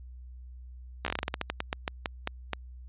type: slowing click train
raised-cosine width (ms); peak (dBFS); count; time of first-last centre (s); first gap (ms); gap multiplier
0.3; -13; 18; 1.05-2.533; 14; 1.2
effects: added 62 Hz sine -43 dBFS peak until 2.88 s + resampled to 8000 Hz

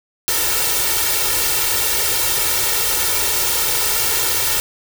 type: noise with comb filter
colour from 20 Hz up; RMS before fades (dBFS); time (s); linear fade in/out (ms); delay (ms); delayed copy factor
white; -18; 0.28-4.6; 0; 2.2; +1
effects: none

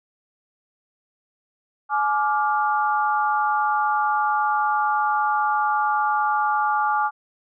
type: chord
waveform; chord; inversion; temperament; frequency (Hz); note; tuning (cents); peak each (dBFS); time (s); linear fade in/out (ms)
sine; D diminished; second; just; 845.8 / 1174.7 / 1409.6; Ab5 / D6 / F6; +31 / 0 / +16; -21 / -23 / -26; 1.89-7.11; 50
effects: none

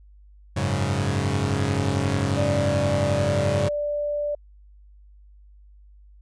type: chord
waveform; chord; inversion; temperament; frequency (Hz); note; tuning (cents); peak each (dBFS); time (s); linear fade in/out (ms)
sawtooth; F# suspended second; none; equal; 92.5 / 103.83 / 138.59; F#2 / G#2 / C#3; 0 / 0 / 0; -22; 0.56-3.69; 10
type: tone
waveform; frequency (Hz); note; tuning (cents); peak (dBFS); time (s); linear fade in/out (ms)
sine; 587.3; D5; 0; -23; 2.37-4.35; 5
effects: added 50 Hz sine -47 dBFS peak until 6.21 s + resampled to 22050 Hz

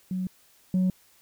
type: tone pair in turn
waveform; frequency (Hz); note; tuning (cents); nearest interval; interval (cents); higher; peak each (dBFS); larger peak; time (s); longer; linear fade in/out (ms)
sine; 185 / 185; F#3 / F#3; 0 / 0; unison; 0; neither; -26 / -18; second; 0.11-0.27 / 0.74-0.9; neither; 2
effects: tanh soft clip ceiling -19 dBFS + white hiss -60 dBFS RMS until 1.21 s

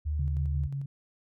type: tone with vibrato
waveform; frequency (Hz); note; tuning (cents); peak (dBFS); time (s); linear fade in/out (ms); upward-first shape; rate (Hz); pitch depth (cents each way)
sine; 75.3; D2; +44; -27; 0.05-0.68; 20; sine; 17; 12
type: tone with tremolo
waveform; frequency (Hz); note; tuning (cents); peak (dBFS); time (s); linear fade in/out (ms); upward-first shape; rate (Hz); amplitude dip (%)
sine; 138.59; C#3; 0; -30; 0.19-0.86; 5; square; 5.6; 35
effects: none

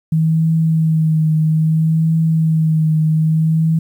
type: tone with vibrato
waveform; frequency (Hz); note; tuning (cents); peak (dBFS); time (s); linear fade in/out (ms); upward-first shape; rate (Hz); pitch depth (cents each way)
sine; 159.1; D#3; +39; -11; 0.12-3.79; 5; triangle; 0.61; 32
effects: 8-bit

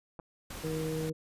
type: clicks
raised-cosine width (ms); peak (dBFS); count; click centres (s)
1; -31; 2; 0.192 / 0.198
type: noise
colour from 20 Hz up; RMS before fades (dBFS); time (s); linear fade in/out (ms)
pink; -43; 0.5-1.1; 5
type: harmonic tone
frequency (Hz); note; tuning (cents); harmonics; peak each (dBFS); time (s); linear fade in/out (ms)
158.1; D#3; +28; 1 / 2 / 3; -35 / -38 / -35; 0.63-1.13; 20
effects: resampled to 32000 Hz

